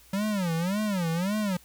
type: tone with vibrato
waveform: square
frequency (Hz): 187.2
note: F#3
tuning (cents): +20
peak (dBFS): -26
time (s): 0.13-1.57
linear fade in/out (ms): 5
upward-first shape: sine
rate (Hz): 1.8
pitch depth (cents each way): 240
effects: added 60 Hz sine -59 dBFS peak until 1.64 s + white hiss -56 dBFS RMS until 1.64 s